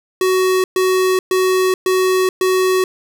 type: tone bursts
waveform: square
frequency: 373.1 Hz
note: F#4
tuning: 14 cents sharp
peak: -13 dBFS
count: 5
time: 0.21-2.84 s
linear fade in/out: 2 ms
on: 430 ms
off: 120 ms
effects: none